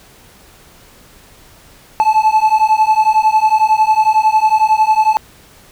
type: beating tone pair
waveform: triangle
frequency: 863 / 874 Hz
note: A5 / A5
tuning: -34 / -12 cents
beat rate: 11 Hz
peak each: -10 dBFS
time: 2-5.17 s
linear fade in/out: 0 ms
effects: pink hiss -44 dBFS RMS until 5.71 s